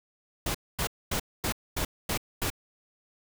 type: noise bursts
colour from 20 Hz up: pink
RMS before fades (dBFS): -29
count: 7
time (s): 0.46-2.502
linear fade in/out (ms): 5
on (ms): 86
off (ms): 240
effects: none